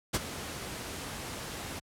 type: noise with ADSR envelope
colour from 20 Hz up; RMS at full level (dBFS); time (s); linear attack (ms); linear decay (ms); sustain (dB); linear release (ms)
pink; -25; 0.13-1.8; 21; 29; -14; 18
effects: high-pass 60 Hz 12 dB/octave + low-pass 12000 Hz 12 dB/octave